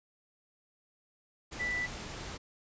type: tone in noise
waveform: sine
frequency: 1975.5 Hz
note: B6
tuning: in tune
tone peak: -31 dBFS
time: 1.59-1.87 s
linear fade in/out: 20 ms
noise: pink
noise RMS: -42 dBFS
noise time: 1.51-2.38 s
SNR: +8 dB
effects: resampled to 16000 Hz